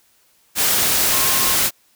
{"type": "tone in noise", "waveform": "sine", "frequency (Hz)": 1069, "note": "C6", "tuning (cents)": 37, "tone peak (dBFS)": -27, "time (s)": [1.1, 1.56], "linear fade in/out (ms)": 50, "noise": "white", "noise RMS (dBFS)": -17, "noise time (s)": [0.55, 1.71], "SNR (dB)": -13, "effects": ["white hiss -58 dBFS RMS until 1.95 s"]}